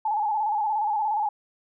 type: tone with vibrato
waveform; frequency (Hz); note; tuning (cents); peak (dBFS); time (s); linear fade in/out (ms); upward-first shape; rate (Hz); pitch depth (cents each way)
sine; 850; G#5; +40; -22; 0.05-1.29; 5; square; 17; 54
effects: none